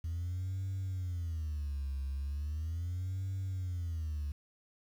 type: tone with vibrato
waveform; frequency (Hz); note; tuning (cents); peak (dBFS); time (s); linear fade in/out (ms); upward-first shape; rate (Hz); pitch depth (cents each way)
sine; 80.7; E2; -36; -32; 0.04-4.32; 5; sine; 0.38; 300
effects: tanh soft clip ceiling -32 dBFS + 10-bit